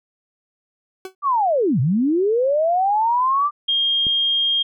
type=tone with exponential decay; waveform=40% pulse; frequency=376.6 Hz; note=F#4; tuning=31 cents sharp; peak=-25 dBFS; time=1.05-1.15 s; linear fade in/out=2 ms; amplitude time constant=20 ms
type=linear two-way sweep; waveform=sine; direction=down then up; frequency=1194 to 114.9 to 1194 Hz; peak=-15 dBFS; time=1.22-3.51 s; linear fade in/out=50 ms; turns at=1.8 s
type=tone; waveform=sine; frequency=3225 Hz; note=G7; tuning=48 cents sharp; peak=-16 dBFS; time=3.68-4.63 s; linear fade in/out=10 ms
type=click; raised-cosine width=3 ms; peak=-19 dBFS; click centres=4.068 s
effects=none